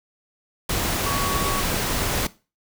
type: tone in noise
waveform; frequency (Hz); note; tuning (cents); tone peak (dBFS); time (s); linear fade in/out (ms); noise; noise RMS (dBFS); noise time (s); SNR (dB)
sine; 1123; C#6; +22; -26; 1.06-1.61; 5; pink; -24; 0.69-2.27; -5
effects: noise-tail reverb RT60 0.3 s tail -18 dB re dry